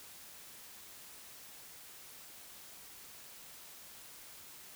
silence, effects white hiss -53 dBFS RMS until 4.75 s

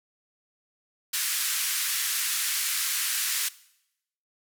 white band-pass noise, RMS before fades -28 dBFS, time 1.13-3.49 s, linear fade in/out 10 ms, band 1400 to 14000 Hz, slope 24 dB/octave, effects noise-tail reverb RT60 0.8 s tail -19 dB re dry

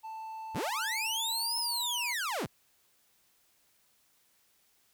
triangle tone with pitch glide, 884 to 964 Hz, A5 to B5, +8 to -42 cents, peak -37 dBFS, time 0.03-2.14 s, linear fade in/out 20 ms, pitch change +150 cents, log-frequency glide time 1.08-1.83 s
sawtooth linear two-way sweep, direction up then down, 39.33 to 5274 to 39.33 Hz, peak -28 dBFS, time 0.54-2.47 s, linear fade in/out 20 ms, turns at 1.58 s
effects white hiss -69 dBFS RMS until 4.93 s

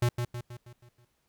square tone with echo, 120.8 Hz, B2, 38 cents flat, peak -23 dBFS, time 0.02-0.09 s, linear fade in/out 5 ms, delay 160 ms, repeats 6, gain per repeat -6 dB, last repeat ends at 1.05 s, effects pink hiss -74 dBFS RMS until 1.28 s

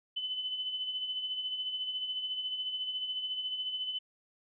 sine tone with tremolo, 3021 Hz, F#7, 35 cents sharp, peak -31 dBFS, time 0.16-3.99 s, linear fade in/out 10 ms, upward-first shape sine, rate 14 Hz, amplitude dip 50%, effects none

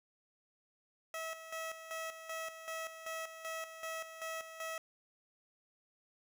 15% pulse tone with tremolo, 647 Hz, E5, 32 cents flat, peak -33 dBFS, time 1.14-4.78 s, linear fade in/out 2 ms, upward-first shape square, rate 2.6 Hz, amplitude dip 65%, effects none

